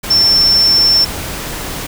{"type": "tone in noise", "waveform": "sine", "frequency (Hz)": 5390, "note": "E8", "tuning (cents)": 38, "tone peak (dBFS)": -7, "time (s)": [0.1, 1.05], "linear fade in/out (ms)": 10, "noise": "pink", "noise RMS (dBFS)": -23, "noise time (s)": [0.03, 1.87], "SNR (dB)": 13, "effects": []}